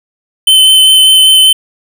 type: tone with vibrato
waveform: square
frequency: 3063 Hz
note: G7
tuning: 41 cents flat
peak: -3 dBFS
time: 0.47-1.53 s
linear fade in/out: 5 ms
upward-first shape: triangle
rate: 5.1 Hz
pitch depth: 10 cents each way
effects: none